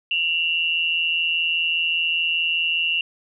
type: tone pair together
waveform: sine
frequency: 2727 / 2892 Hz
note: F7 / F#7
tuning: -42 / -40 cents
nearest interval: minor second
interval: 102 cents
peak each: -21 / -23 dBFS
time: 0.11-3.01 s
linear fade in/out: 2 ms
effects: none